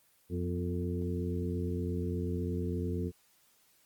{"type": "harmonic tone with a mistuned harmonic", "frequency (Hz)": 88.5, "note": "F2", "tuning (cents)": 23, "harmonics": [1, 2, 3, 4, 5], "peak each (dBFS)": [-34, -37, -39, -40, -41], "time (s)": [0.29, 3.12], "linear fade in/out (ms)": 50, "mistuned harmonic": 3, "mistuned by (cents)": -55, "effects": ["white hiss -67 dBFS RMS until 3.85 s", "Opus 24 kbps"]}